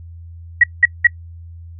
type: tone bursts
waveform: sine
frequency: 1917 Hz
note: A#6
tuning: 48 cents sharp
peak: -5 dBFS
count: 3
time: 0.61-1.071 s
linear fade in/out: 5 ms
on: 27 ms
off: 190 ms
effects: noise-tail reverb RT60 0.1 s tail -25 dB re dry + added 84 Hz sine -33 dBFS peak until 1.79 s